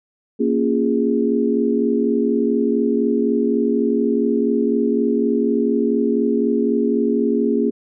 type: chord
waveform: sine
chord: Bb minor seventh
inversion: none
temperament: equal with one note detuned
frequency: 233.1 / 277.2 / 349.2 / 412.7 Hz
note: Bb3 / Db4 / F4 / Ab4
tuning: 0 / 0 / 0 / -11 cents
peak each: -19 / -21 / -24 / -20 dBFS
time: 0.39-7.71 s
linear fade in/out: 20 ms
effects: none